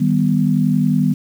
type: chord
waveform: sine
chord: Eb augmented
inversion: none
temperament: equal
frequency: 155.56 / 196 / 246.9 Hz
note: Eb3 / G3 / B3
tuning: 0 / 0 / 0 cents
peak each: -17 dBFS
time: 0-1.14 s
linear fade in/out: 10 ms
effects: 7-bit